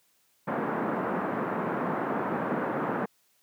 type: band-pass noise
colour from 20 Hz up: pink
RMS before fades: -30 dBFS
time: 0.47-3.06 s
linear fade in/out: 10 ms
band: 170 to 1500 Hz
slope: 24 dB/octave
effects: white hiss -68 dBFS RMS until 3.42 s + high-pass 100 Hz 12 dB/octave